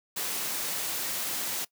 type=noise; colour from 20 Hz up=white; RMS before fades=-32 dBFS; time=0.16-1.65 s; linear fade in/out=10 ms; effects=noise-tail reverb RT60 0.1 s tail -21 dB re dry + high-pass 150 Hz 12 dB/octave